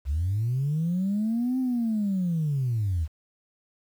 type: linear two-way sweep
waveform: sine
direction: up then down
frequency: 64.1 to 261.6 to 73 Hz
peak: -22 dBFS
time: 0.05-3.08 s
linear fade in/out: 50 ms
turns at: 1.59 s
effects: tanh soft clip ceiling -19 dBFS + 9-bit